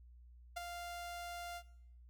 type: tone with ADSR envelope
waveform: sawtooth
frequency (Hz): 697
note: F5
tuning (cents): -4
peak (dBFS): -34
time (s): 0.56-1.63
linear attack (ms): 12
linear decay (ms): 13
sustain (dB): -6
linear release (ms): 65
effects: noise-tail reverb RT60 0.7 s tail -19 dB re dry + added 60 Hz sine -56 dBFS peak until 2.09 s